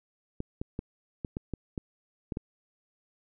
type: clicks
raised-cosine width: 3 ms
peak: -20 dBFS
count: 9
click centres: 0.404 / 0.615 / 0.791 / 1.248 / 1.369 / 1.537 / 1.778 / 2.322 / 2.371 s
effects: none